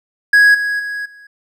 triangle tone with level steps, 1661.2 Hz, G#6, in tune, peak -4 / -14 / -19 / -36 dBFS, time 0.33-1.27 s, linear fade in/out 5 ms, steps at 0.54 / 0.79 / 1.05 s, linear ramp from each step 10 ms, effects none

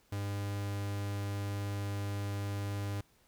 45% pulse tone, 100.9 Hz, G#2, 49 cents flat, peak -34 dBFS, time 0.12-3.01 s, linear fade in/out 5 ms, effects pink hiss -68 dBFS RMS until 3.27 s

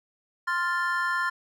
triangle chord, F major, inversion second, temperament equal, 1046.5 / 1396.9 / 1760 Hz, C6 / F6 / A6, 0 / 0 / 0 cents, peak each -27 dBFS, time 0.47-1.3 s, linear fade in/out 10 ms, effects none

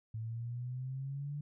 sine exponential sweep, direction up, 109.9 to 147.6 Hz, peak -37 dBFS, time 0.14-1.41 s, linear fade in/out 5 ms, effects none

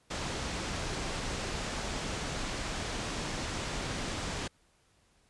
pink low-pass noise, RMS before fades -36 dBFS, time 0.1-4.48 s, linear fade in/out 10 ms, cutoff 7800 Hz, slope 24 dB/octave, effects pink hiss -68 dBFS RMS until 5.29 s + resampled to 24000 Hz

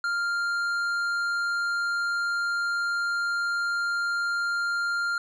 sine tone with tanh clipping, 1396.9 Hz, F6, in tune, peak -26 dBFS, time 0.04-5.18 s, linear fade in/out 2 ms, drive 9 dB, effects none

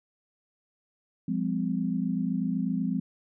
sine tone cluster, 175.6 / 203.6 / 256.3 Hz, F3 / G#3 / C4, +10 / -34 / -36 cents, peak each -30 dBFS, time 1.28-3 s, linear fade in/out 5 ms, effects none

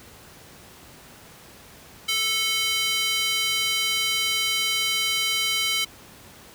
square tone with high-pass filter, 440 Hz, A4, in tune, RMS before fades -24 dBFS, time 2.08-5.85 s, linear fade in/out 10 ms, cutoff 2800 Hz, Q 2.2, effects pink hiss -47 dBFS RMS until 6.54 s + high-pass 60 Hz 12 dB/octave

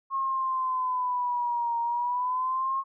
sine linear two-way sweep, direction down then up, 1084 to 932.3 to 1084 Hz, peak -25 dBFS, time 0.1-2.84 s, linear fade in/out 50 ms, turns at 1.79 s, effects none

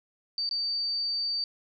sine tone with dropouts, 4612 Hz, D8, 32 cents flat, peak -27 dBFS, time 0.38-1.44 s, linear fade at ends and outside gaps 1 ms, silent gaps 0.491-0.511 s, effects none

